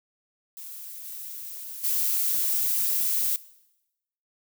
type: noise with level steps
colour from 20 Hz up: violet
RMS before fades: -40 / -38 / -25 dBFS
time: 0.57-3.36 s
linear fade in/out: 0 ms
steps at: 1.04 / 1.83 s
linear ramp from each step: 20 ms
effects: noise-tail reverb RT60 0.9 s tail -19 dB re dry